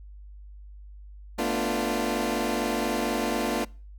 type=chord; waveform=20% pulse; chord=B half-diminished seventh; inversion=third; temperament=equal with one note detuned; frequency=222.7 / 246.9 / 293.7 / 349.2 Hz; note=A3 / B3 / D4 / F4; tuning=+21 / 0 / 0 / 0 cents; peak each=-26 dBFS; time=1.38-3.65 s; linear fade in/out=10 ms; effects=noise-tail reverb RT60 0.4 s tail -25 dB re dry + added 50 Hz sine -42 dBFS peak until 3.98 s